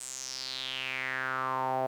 sawtooth tone with band-pass filter sweep, 130.81 Hz, C3, in tune, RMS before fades -34 dBFS, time 0-1.87 s, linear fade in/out 10 ms, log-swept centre 8400 to 670 Hz, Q 5, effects 10-bit

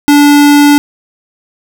square tone, 290 Hz, D4, 22 cents flat, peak -3 dBFS, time 0.08-0.78 s, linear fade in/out 0 ms, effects none

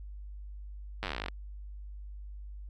slowing click train, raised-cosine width 0.3 ms, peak -18 dBFS, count 18, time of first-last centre 1.03-1.284 s, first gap 9 ms, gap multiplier 1.06, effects added 50 Hz sine -41 dBFS peak until 2.69 s + AAC 64 kbps

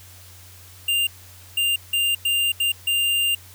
square tone bursts at uneven times, 2796 Hz, F7, 1 cent sharp, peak -19 dBFS, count 6, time 0.88-1.07 / 1.57-1.76 / 1.93-2.15 / 2.25-2.52 / 2.6-2.72 / 2.87-3.35 s, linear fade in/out 5 ms, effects added 91 Hz sine -46 dBFS peak until 3.54 s + white hiss -47 dBFS RMS until 3.54 s

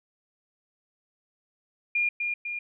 sine tone with echo, 2415 Hz, D7, 48 cents sharp, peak -22 dBFS, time 1.95-2.09 s, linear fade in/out 5 ms, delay 250 ms, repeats 2, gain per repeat -4 dB, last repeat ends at 2.59 s, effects none

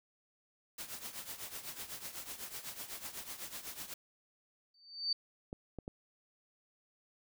white noise with tremolo, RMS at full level -42 dBFS, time 0.78-3.94 s, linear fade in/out 5 ms, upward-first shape triangle, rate 8 Hz, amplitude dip 80%
sine tone with exponential growth, 4584 Hz, D8, 43 cents flat, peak -28 dBFS, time 4.74-5.13 s, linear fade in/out 5 ms, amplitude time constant 83 ms
clicks, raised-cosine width 2 ms, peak -29 dBFS, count 3, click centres 5.529 / 5.787 / 5.879 s
effects none

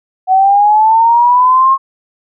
sine linear sweep, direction up, 744 to 1082 Hz, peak -5 dBFS, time 0.27-1.78 s, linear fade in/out 50 ms, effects none

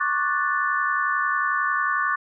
sine chord, D major seventh, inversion third, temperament equal with one note detuned, 1103.6 / 1174.7 / 1480 / 1760 Hz, C#6 / D6 / F#6 / A6, -8 / 0 / 0 / 0 cents, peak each -26 dBFS, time 0-2.16 s, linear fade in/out 10 ms, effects none

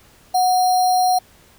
sine tone with sample-and-hold, 735 Hz, F#5, 12 cents flat, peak -13 dBFS, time 0.34-1.19 s, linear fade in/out 10 ms, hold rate 4900 Hz, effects pink hiss -51 dBFS RMS until 1.58 s

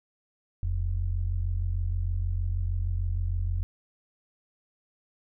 sine tone pair together, 41.57 / 88 Hz, E1 / F2, +15 / +14 cents, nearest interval octave + minor second, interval 1299 cents, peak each -28 dBFS, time 0.63-3.63 s, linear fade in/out 0 ms, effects none

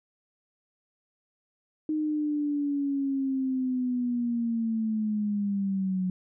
sine linear sweep, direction down, 310 to 182.8 Hz, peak -25 dBFS, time 1.89-6.1 s, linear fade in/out 2 ms, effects none

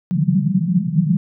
pink band-pass noise, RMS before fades -17 dBFS, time 0.11-1.17 s, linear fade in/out 0 ms, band 140 to 200 Hz, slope 96 dB/octave, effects none

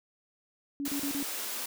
sine tone bursts, 282.5 Hz, C#4, 33 cents sharp, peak -31 dBFS, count 4, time 0.8-1.228 s, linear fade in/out 0 ms, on 80 ms, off 36 ms
white high-pass noise, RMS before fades -36 dBFS, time 0.85-1.66 s, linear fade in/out 5 ms, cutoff 200 Hz, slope 96 dB/octave
effects none

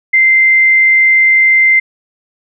sine tone, 2083 Hz, C7, 8 cents flat, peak -5 dBFS, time 0.13-1.8 s, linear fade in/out 10 ms, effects none

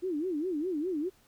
sine tone with vibrato, 331.9 Hz, E4, 12 cents sharp, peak -29 dBFS, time 0.02-1.1 s, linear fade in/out 20 ms, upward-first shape sine, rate 4.9 Hz, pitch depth 240 cents each way, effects pink hiss -64 dBFS RMS until 1.27 s

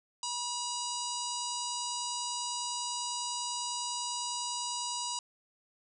harmonic tone with a mistuned harmonic, 970 Hz, B5, 31 cents flat, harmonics 1 / 3 / 4 / 5 / 6 / 7 / 8 / 9, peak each -38 / -43 / -43 / -40 / -45 / -43 / -43 / -45 dBFS, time 0.23-5.19 s, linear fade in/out 2 ms, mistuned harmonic 3, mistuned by -19 cents, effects none

